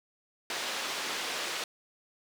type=band-pass noise; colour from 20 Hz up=white; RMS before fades=-35 dBFS; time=0.5-1.64 s; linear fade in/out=2 ms; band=310 to 4300 Hz; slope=12 dB/octave; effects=none